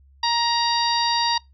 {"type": "harmonic tone", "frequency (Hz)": 940, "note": "A#5", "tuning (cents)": 14, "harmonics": [1, 2, 3, 4, 5, 6], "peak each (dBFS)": [-21, -30, -32, -27, -24, -35], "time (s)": [0.23, 1.38], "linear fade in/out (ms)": 5, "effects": ["noise-tail reverb RT60 0.2 s tail -25 dB re dry", "added 68 Hz sine -50 dBFS peak until 1.53 s"]}